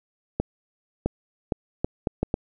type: accelerating click train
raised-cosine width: 2 ms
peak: -9 dBFS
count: 7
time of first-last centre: 0.4-2.341 s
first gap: 660 ms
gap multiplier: 0.7
effects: none